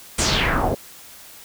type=noise with low-pass filter sweep; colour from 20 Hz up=pink; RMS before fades=-20 dBFS; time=0.18-0.75 s; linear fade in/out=10 ms; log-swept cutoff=8900 to 490 Hz; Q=2.9; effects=white hiss -43 dBFS RMS until 1.44 s